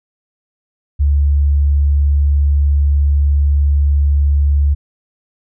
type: tone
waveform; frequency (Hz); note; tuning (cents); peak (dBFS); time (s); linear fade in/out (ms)
sine; 71.6; D2; -43; -9; 0.99-4.75; 20
effects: none